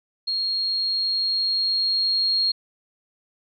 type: tone with level ramp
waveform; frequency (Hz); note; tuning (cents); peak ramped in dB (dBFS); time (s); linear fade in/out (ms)
sine; 4263; C8; +32; -22 to -18; 0.27-2.52; 10
effects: none